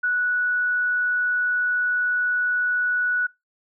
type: tone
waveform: sine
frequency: 1473 Hz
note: F#6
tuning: 8 cents flat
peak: -19 dBFS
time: 0.03-3.27 s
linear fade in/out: 10 ms
effects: noise-tail reverb RT60 0.2 s tail -21 dB re dry